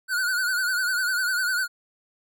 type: tone with vibrato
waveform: square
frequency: 1480 Hz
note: F#6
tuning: in tune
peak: -23 dBFS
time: 0.08-1.68 s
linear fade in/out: 50 ms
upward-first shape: triangle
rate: 10 Hz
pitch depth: 94 cents each way
effects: none